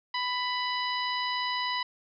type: harmonic tone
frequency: 993 Hz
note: B5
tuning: 9 cents sharp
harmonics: 1 / 2 / 3 / 4 / 5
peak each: -31 / -34 / -36 / -37 / -38 dBFS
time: 0.14-1.83 s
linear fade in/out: 5 ms
effects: none